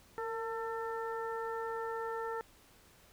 harmonic tone with a mistuned harmonic, 447.9 Hz, A4, 31 cents sharp, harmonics 1 / 2 / 3 / 4, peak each -38 / -41 / -43 / -47 dBFS, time 0.18-2.41 s, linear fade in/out 0 ms, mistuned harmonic 1, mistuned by +37 cents, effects pink hiss -62 dBFS RMS until 3.12 s

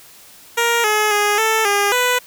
10% pulse tone with pitch steps, 469 / 425 / 414.1 / 442.2 / 405.6 / 496.1 Hz, A#4 / G#4 / G#4 / A4 / G#4 / B4, +11 / +40 / -5 / +9 / -41 / +8 cents, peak -6 dBFS, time 0.57-2.19 s, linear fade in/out 10 ms, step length 270 ms, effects white hiss -44 dBFS RMS until 2.26 s

